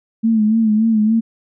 sine tone with vibrato, 219.5 Hz, A3, 4 cents flat, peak -11 dBFS, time 0.23-1.21 s, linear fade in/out 20 ms, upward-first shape sine, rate 3.5 Hz, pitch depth 62 cents each way, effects none

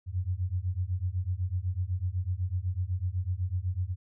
sine beating tone pair, 87.4 / 95.4 Hz, F2 / G2, +2 / -47 cents, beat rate 8 Hz, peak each -31 dBFS, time 0.06-3.96 s, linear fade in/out 50 ms, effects none

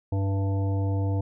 harmonic tone with a mistuned harmonic, 98 Hz, G2, in tune, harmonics 1 / 3 / 5 / 7 / 9, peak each -23 / -33 / -37 / -40 / -42 dBFS, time 0.12-1.21 s, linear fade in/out 5 ms, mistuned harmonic 7, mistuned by -24 cents, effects none

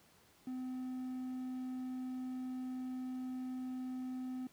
triangle tone, 255.5 Hz, C4, 41 cents flat, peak -37 dBFS, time 0.47-4.47 s, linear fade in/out 2 ms, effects pink hiss -66 dBFS RMS until 4.52 s + high-pass 80 Hz 12 dB/octave

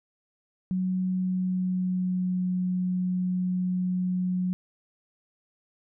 sine tone with pitch glide, 185 to 182.35 Hz, F#3 to F#3, 0 to -25 cents, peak -24 dBFS, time 0.71-4.53 s, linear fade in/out 0 ms, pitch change -25 cents, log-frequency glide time 1.04-2.46 s, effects none

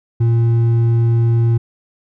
triangle tone with hard clipping, 116.1 Hz, A#2, 7 cents flat, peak -12 dBFS, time 0.2-1.58 s, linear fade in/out 10 ms, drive 8 dB, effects none

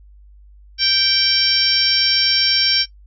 harmonic tone with a mistuned harmonic, 784 Hz, G5, in tune, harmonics 2 / 3 / 4 / 5 / 6 / 7, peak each -27 / -24 / -22 / -26 / -21 / -17 dBFS, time 0.78-2.86 s, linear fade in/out 50 ms, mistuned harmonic 3, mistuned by -26 cents, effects noise-tail reverb RT60 0.1 s tail -17 dB re dry + added 50 Hz sine -42 dBFS peak until 3.06 s

